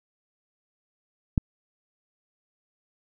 click, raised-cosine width 5 ms, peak -8 dBFS, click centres 1.378 s, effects none

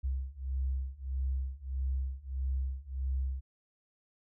sine beating tone pair, 65.2 / 66.8 Hz, C2 / C2, -5 / +36 cents, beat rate 1.6 Hz, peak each -35 / -34 dBFS, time 0.03-3.41 s, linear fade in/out 20 ms, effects none

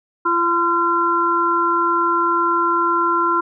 harmonic tone, 342 Hz, F4, 36 cents flat, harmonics 1 / 3 / 4, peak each -22 / -18 / -18 dBFS, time 0.25-3.41 s, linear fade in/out 10 ms, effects none

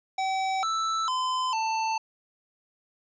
square tone with pitch steps, 765 / 1320 / 1022 / 888 Hz, G5 / E6 / C6 / A5, -42 / +2 / -41 / +16 cents, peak -26 dBFS, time 0.18-1.98 s, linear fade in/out 5 ms, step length 450 ms, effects resampled to 16000 Hz

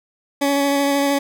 20% pulse tone with vibrato, 281 Hz, C#4, 24 cents sharp, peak -11 dBFS, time 0.41-1.19 s, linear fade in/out 10 ms, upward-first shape square, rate 13 Hz, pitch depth 11 cents each way, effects none

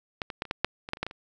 clicks, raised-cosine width 0.3 ms, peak -14 / -19 / -13 / -28 / -12 / -6 / -22 / -11 / -28 / -13 / -18 / -27 dBFS, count 12, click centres 0.218 / 0.302 / 0.421 / 0.453 / 0.511 / 0.646 / 0.889 / 0.934 / 0.971 / 1.03 / 1.066 / 1.111 s, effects none

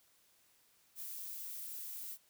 violet noise, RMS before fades -45 dBFS, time 0.95-2.18 s, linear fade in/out 50 ms, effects white hiss -70 dBFS RMS until 2.29 s

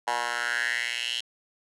10% pulse tone with high-pass filter sweep, 120 Hz, B2, 49 cents flat, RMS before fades -29 dBFS, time 0.07-1.21 s, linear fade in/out 10 ms, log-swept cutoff 910 to 3200 Hz, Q 4.4, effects resampled to 24000 Hz

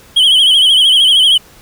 triangle tone with vibrato, 3136 Hz, G7, in tune, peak -4 dBFS, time 0.16-1.38 s, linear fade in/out 10 ms, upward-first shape sine, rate 13 Hz, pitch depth 89 cents each way, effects pink hiss -42 dBFS RMS until 1.61 s

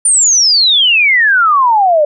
sine exponential sweep, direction down, 9290 to 577 Hz, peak -6 dBFS, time 0.05-2.05 s, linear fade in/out 5 ms, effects none

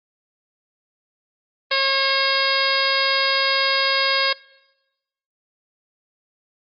harmonic tone, 542 Hz, C#5, 39 cents flat, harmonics 1 / 2 / 3 / 4 / 5 / 6 / 7 / 8 / 9, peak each -25 / -25 / -24 / -25 / -29 / -28 / -27 / -27 / -24 dBFS, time 1.71-4.33 s, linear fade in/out 5 ms, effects noise-tail reverb RT60 1.0 s tail -22 dB re dry + Opus 24 kbps

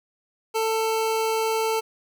25% pulse tone, 444.4 Hz, A4, 17 cents sharp, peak -18 dBFS, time 0.54-1.81 s, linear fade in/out 20 ms, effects none

